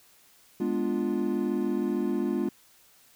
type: chord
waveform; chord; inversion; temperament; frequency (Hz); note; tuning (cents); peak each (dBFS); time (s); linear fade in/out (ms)
triangle; G# diminished seventh; none; equal; 207.7 / 246.9 / 293.7 / 349.2; G#3 / B3 / D4 / F4; 0 / 0 / 0 / 0; -29 / -29 / -30 / -28; 0.6-2.49; 5
effects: white hiss -59 dBFS RMS until 3.15 s